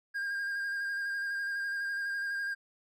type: tone with vibrato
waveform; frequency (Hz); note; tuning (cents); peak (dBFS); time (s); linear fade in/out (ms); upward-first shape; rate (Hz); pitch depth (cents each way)
triangle; 1610; G6; +46; -30; 0.14-2.55; 20; square; 12; 18
effects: none